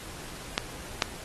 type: clicks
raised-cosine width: 0.2 ms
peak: -5 dBFS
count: 2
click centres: 0.579 / 1.022 s
effects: pink hiss -43 dBFS RMS until 1.24 s + AAC 32 kbps